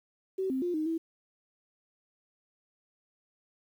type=tone with pitch steps; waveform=sine; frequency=380.3 / 262.7 / 352.8 / 310.7 / 327 Hz; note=F#4 / C4 / F4 / D#4 / E4; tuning=+48 / +7 / +18 / -2 / -14 cents; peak=-28 dBFS; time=0.38-0.98 s; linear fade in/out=10 ms; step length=120 ms; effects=10-bit